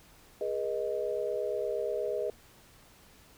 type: chord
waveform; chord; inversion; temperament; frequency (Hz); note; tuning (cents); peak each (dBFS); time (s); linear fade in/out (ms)
sine; G# minor; none; equal with one note detuned; 415.3 / 483.7 / 622.3; G#4 / B4 / D#5; 0 / -36 / 0; -34; 0.41-2.3; 2
effects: pink hiss -58 dBFS RMS until 3.37 s